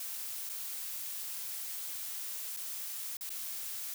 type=noise with dropouts; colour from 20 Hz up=blue; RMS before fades=-40 dBFS; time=0-3.94 s; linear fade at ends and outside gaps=2 ms; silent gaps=0.492-0.496 / 2.565-2.57 / 3.169-3.209 / 3.294-3.302 s; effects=none